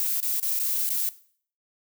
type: noise with dropouts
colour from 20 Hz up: violet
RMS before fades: -26 dBFS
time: 0-1.09 s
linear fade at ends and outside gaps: 0 ms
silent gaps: 0.202-0.228 / 0.398-0.428 / 0.591-0.598 / 0.892-0.903 s
effects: noise-tail reverb RT60 0.5 s tail -17 dB re dry